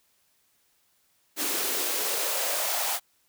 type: noise with high-pass filter sweep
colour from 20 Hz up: white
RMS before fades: -28 dBFS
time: 1.36-3 s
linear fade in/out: 50 ms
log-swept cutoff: 290 to 770 Hz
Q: 3.2
effects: white hiss -68 dBFS RMS until 3.28 s